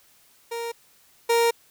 30% pulse tone pair in turn, 466.2 / 466.2 Hz, A#4 / A#4, 0 / 0 cents, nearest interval unison, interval 0 cents, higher neither, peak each -26 / -15 dBFS, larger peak second, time 0.51-0.72 / 1.29-1.51 s, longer second, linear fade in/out 10 ms, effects white hiss -58 dBFS RMS until 1.7 s

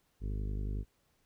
harmonic tone, 50.9 Hz, G#1, 34 cents flat, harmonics 1 / 2 / 3 / 4 / 5 / 6 / 7 / 8 / 9, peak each -34 / -40 / -48 / -48 / -50 / -55 / -56 / -54 / -59 dBFS, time 0.2-0.85 s, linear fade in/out 50 ms, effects pink hiss -74 dBFS RMS until 1.25 s

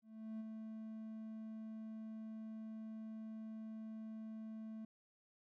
triangle tone with ADSR envelope, 220 Hz, A3, in tune, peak -40 dBFS, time 0.02-4.85 s, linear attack 380 ms, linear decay 22 ms, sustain -4 dB, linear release 4 ms, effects none

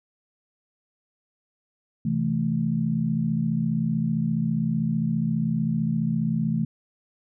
sine chord, A minor, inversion first, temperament equal, 130.81 / 164.81 / 220 Hz, C3 / E3 / A3, 0 / 0 / 0 cents, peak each -29 / -25 / -25 dBFS, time 2.05-6.65 s, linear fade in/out 5 ms, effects none

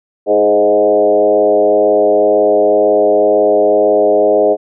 sine tone with frequency modulation, 520 Hz, C5, 11 cents flat, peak -7 dBFS, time 0.26-4.57 s, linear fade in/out 50 ms, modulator 102 Hz, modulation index 1.6, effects none

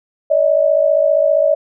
sine tone pair together, 575 / 630.1 Hz, D5 / D#5, -37 / +22 cents, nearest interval major second, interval 159 cents, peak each -13 dBFS, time 0.3-1.55 s, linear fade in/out 10 ms, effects none

